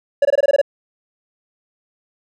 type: tone bursts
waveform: triangle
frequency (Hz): 566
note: C#5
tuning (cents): +36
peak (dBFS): -8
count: 8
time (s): 0.22-0.615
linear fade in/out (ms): 5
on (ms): 31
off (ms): 21
effects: none